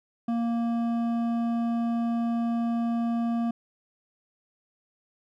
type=tone with hard clipping; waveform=sine; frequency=233.1 Hz; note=A#3; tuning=in tune; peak=-26 dBFS; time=0.28-3.51 s; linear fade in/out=5 ms; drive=9 dB; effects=none